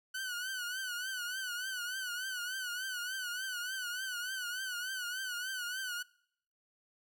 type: tone with vibrato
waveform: sawtooth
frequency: 1490 Hz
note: F#6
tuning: 12 cents sharp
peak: -33 dBFS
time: 0.14-6.03 s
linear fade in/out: 10 ms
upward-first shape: triangle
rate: 3.4 Hz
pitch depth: 100 cents each way
effects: noise-tail reverb RT60 0.7 s tail -24 dB re dry